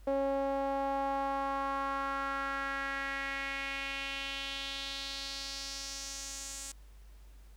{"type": "tone with band-pass filter sweep", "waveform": "sawtooth", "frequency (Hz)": 274.2, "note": "C#4", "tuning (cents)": -19, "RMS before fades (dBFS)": -36, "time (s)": [0.07, 6.72], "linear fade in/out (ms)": 5, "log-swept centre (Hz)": [560, 7700], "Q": 2.8, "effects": ["added 50 Hz sine -51 dBFS peak until 7.56 s", "pink hiss -66 dBFS RMS until 7.56 s"]}